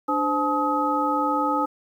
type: tone cluster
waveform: sine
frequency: 294.2 / 516 / 859 / 1266 Hz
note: D4 / C5 / A5 / D#6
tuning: +3 / -24 / -42 / +30 cents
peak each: -26 / -29 / -25 / -24 dBFS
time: 0.08-1.66 s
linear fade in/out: 10 ms
effects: 9-bit